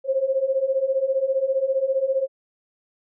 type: beating tone pair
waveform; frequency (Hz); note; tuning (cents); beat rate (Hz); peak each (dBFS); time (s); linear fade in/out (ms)
sine; 523.3 / 538.3; C5 / C5; 0 / +49; 15; -24 / -21; 0.04-2.28; 50
effects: none